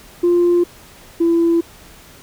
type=tone pair in turn; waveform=sine; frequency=349.2 / 336.1 Hz; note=F4 / E4; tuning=0 / +34 cents; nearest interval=minor second; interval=66 cents; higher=first; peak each=-9 / -10 dBFS; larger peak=first; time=0.23-0.64 / 1.2-1.61 s; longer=neither; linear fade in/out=10 ms; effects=tanh soft clip ceiling -8 dBFS + pink hiss -43 dBFS RMS until 2.22 s